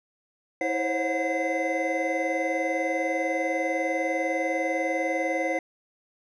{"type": "tone cluster", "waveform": "triangle", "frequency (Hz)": [324.6, 524, 544, 728, 2049], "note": ["E4", "C5", "C#5", "F#5", "C7"], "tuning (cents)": [-27, 2, -33, -28, -37], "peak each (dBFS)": -29, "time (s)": [0.61, 5.59], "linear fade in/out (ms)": 2, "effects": ["resampled to 22050 Hz"]}